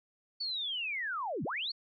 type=linear two-way sweep; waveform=sine; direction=down then up; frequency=4534 to 115.8 to 4534 Hz; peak=-33 dBFS; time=0.4-1.72 s; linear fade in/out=10 ms; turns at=1.44 s; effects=none